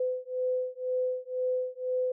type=beating tone pair; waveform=sine; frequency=506 / 508 Hz; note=B4 / B4; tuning=+42 / +49 cents; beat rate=2 Hz; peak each=-31 dBFS; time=0-2.12 s; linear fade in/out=5 ms; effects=none